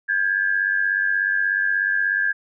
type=tone pair together; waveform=sine; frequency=1603.4 / 1700 Hz; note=G6 / G#6; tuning=+39 / +40 cents; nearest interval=minor second; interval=101 cents; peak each=-20 / -22 dBFS; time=0.08-2.33 s; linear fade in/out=20 ms; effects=none